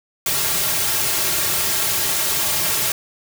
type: noise with comb filter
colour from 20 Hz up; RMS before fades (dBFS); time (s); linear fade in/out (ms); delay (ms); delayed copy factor
white; -20; 0.26-2.92; 2; 4; -0.95
effects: none